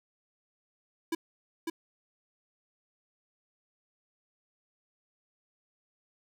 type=tone with echo; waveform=square; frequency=329.6 Hz; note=E4; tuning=in tune; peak=-29 dBFS; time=1.12-1.15 s; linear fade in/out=5 ms; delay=550 ms; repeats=1; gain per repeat=-3 dB; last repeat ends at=1.7 s; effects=none